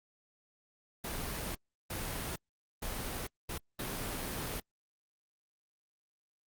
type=noise bursts at uneven times; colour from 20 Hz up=pink; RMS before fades=-38 dBFS; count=5; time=1.04-1.55 / 1.9-2.36 / 2.82-3.27 / 3.49-3.58 / 3.79-4.6 s; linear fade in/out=5 ms; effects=Opus 32 kbps